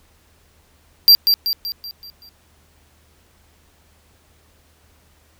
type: tone with echo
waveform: square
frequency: 4729 Hz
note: D8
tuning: 11 cents sharp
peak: -6 dBFS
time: 1.08-1.15 s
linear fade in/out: 0 ms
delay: 190 ms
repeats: 6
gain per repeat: -6 dB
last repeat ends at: 2.29 s
effects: added 77 Hz sine -57 dBFS peak until 5.39 s + pink hiss -57 dBFS RMS until 5.39 s